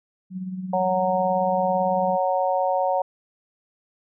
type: tone with tremolo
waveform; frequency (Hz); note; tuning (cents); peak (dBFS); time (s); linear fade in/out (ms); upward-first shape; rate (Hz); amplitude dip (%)
sine; 185.8; F#3; +7; -26; 0.3-2.18; 50; sine; 18; 50
type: harmonic tone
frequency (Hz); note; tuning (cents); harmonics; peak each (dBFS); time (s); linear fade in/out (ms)
185; F#3; 0; 3 / 4 / 5; -23 / -23 / -26; 0.73-3.02; 5
effects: none